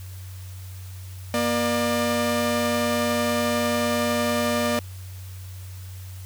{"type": "tone pair together", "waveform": "sawtooth", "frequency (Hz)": [237, 598], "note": ["A#3", "D5"], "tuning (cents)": [29, 31], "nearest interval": "octave + major third", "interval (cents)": 1602, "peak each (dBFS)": -20, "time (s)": [1.34, 4.79], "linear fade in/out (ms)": 0, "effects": ["added 93 Hz sine -35 dBFS peak until 6.25 s", "white hiss -48 dBFS RMS until 6.25 s"]}